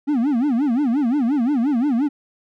triangle tone with vibrato, 261.6 Hz, C4, in tune, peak -14 dBFS, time 0.07-2.09 s, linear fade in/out 20 ms, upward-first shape sine, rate 5.7 Hz, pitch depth 250 cents each way, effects none

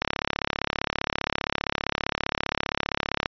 click train, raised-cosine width 0.3 ms, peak -7 dBFS, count 115, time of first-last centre 0.02-3.259 s, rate 35.2 Hz, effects resampled to 11025 Hz

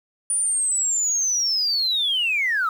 sine linear sweep, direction down, 9500 to 1242 Hz, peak -18 dBFS, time 0.3-2.69 s, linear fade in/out 2 ms, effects tanh soft clip ceiling -15 dBFS + 8-bit

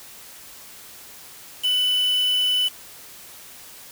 sine tone with quantisation, 2990 Hz, F#7, 17 cents sharp, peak -18 dBFS, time 1.63-2.69 s, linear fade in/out 20 ms, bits 5, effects white hiss -43 dBFS RMS until 3.91 s

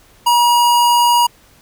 square tone, 957 Hz, A#5, 45 cents sharp, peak -10 dBFS, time 0.26-1.27 s, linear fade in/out 10 ms, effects pink hiss -49 dBFS RMS until 1.61 s

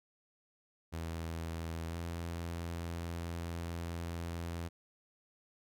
sawtooth tone with pitch glide, 82.41 to 84.63 Hz, E2 to E2, 0 to +46 cents, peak -34 dBFS, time 0.92-4.69 s, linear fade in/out 20 ms, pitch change +46 cents, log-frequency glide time 1.88-1.96 s, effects none

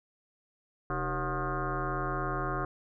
sine tone with frequency modulation, 554.4 Hz, C#5, in tune, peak -29 dBFS, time 0.9-2.65 s, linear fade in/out 2 ms, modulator 172 Hz, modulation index 5, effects none

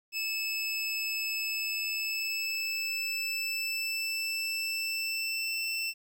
25% pulse tone with pitch glide, 2611 to 2672 Hz, E7 to E7, -17 to +23 cents, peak -27 dBFS, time 0.12-5.94 s, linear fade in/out 50 ms, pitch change +40 cents, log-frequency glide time 1.38-5.7 s, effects 11-bit

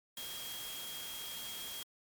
sine tone in noise, 3258 Hz, G#7, 34 cents flat, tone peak -45 dBFS, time 0.17-1.83 s, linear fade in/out 2 ms, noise white, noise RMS -45 dBFS, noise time 0.17-1.83 s, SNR -3 dB, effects MP3 96 kbps

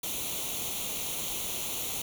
white noise with comb filter, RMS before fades -34 dBFS, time 0.03-2.02 s, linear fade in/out 5 ms, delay 0.3 ms, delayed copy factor +0.75, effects none

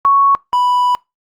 sine / triangle tone pair in turn, 1110 / 987.8 Hz, C#6 / B5, +2 / 0 cents, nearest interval major second, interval 202 cents, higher first, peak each -7 / -9 dBFS, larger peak first, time 0.05-0.35 / 0.53-0.95 s, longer second, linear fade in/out 0 ms, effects noise-tail reverb RT60 0.2 s tail -23 dB re dry + Opus 48 kbps

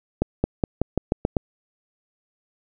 accelerating click train, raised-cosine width 2 ms, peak -6 dBFS, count 8, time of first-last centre 0.22-1.368 s, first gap 220 ms, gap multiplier 0.9, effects none

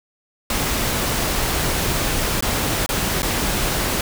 pink noise with dropouts, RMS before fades -21 dBFS, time 0.5-4.01 s, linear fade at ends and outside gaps 2 ms, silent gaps 2.408-2.424 / 2.862-2.89 / 3.221-3.229 s, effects none

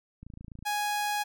click train, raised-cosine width 5 ms, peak -32 dBFS, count 12, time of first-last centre 0.23-0.626 s, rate 27.8 Hz
sawtooth tone, 830.6 Hz, G#5, in tune, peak -24 dBFS, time 0.65-1.24 s, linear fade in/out 20 ms
effects none

